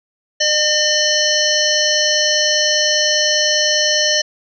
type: harmonic tone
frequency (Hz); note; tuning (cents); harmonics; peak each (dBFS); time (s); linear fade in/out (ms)
605; D#5; -49; 1 / 3 / 5 / 7 / 9 / 10; -20 / -20 / -20 / -20 / -20 / -20; 0.4-4.22; 10
effects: none